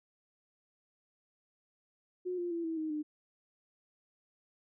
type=tone with pitch steps; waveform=sine; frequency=362.7 / 349.7 / 337.2 / 325.2 / 313.6 / 302.4 Hz; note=F#4 / F4 / E4 / E4 / D#4 / D#4; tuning=-34 / +2 / +39 / -23 / +14 / -49 cents; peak=-33 dBFS; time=2.25-3.03 s; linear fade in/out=20 ms; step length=130 ms; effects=none